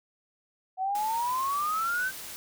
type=exponential sweep; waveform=sine; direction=up; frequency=740 to 1568 Hz; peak=-26 dBFS; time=0.77-2.12 s; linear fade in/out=50 ms
type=noise; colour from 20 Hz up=white; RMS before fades=-41 dBFS; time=0.95-2.36 s; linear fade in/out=0 ms
effects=none